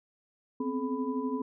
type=tone cluster; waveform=sine; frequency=250.9 / 263 / 428.6 / 995 Hz; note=B3 / C4 / A4 / B5; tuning=+28 / +9 / -45 / +13 cents; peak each=-35 / -32 / -36 / -39 dBFS; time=0.6-1.42 s; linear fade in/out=5 ms; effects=none